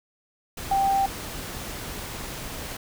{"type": "tone in noise", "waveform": "sine", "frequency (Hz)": 784, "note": "G5", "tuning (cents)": 0, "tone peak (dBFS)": -19, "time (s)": [0.71, 1.06], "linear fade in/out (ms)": 5, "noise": "pink", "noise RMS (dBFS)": -35, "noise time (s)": [0.57, 2.77], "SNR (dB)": 13, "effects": []}